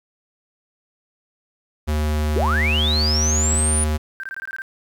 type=tone with pitch glide; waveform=square; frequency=75.9 to 76.52 Hz; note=D#2 to D#2; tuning=-42 to -28 cents; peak=-19 dBFS; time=1.87-3.98 s; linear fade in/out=20 ms; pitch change=+14 cents; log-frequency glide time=3.17-3.23 s
type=linear sweep; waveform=sine; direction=up; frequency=330.1 to 9730 Hz; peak=-19 dBFS; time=2.36-3.84 s; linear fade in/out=2 ms
type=tone bursts; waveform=sine; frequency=1568 Hz; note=G6; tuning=in tune; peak=-27 dBFS; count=8; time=4.2-4.619 s; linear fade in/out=0 ms; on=34 ms; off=21 ms
effects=9-bit